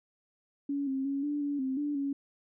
sine tone with pitch steps, 282.2 / 267.5 / 277.3 / 292.2 / 286.6 / 263.3 / 292.2 / 278.8 Hz, C#4 / C4 / C#4 / D4 / D4 / C4 / D4 / C#4, +31 / +38 / +1 / -9 / -42 / +11 / -9 / +10 cents, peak -29 dBFS, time 0.69-2.13 s, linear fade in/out 5 ms, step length 180 ms, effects none

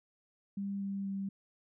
sine tone with pitch steps, 198.7 / 197.21 / 195.74 Hz, G3 / G3 / G3, +24 / +11 / -2 cents, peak -34 dBFS, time 0.57-1.29 s, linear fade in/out 5 ms, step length 240 ms, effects none

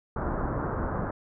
pink low-pass noise, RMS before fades -30 dBFS, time 0.16-1.11 s, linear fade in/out 5 ms, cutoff 1500 Hz, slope 48 dB/octave, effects none

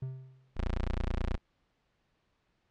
triangle tone with exponential decay, 130.8 Hz, C3, in tune, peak -30 dBFS, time 0.02-0.58 s, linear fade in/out 5 ms, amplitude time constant 120 ms
20% pulse tone, 29.34 Hz, A#0, 12 cents sharp, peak -25 dBFS, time 0.56-1.38 s, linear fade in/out 20 ms
effects pink hiss -75 dBFS RMS until 2.7 s + low-pass 4000 Hz 12 dB/octave

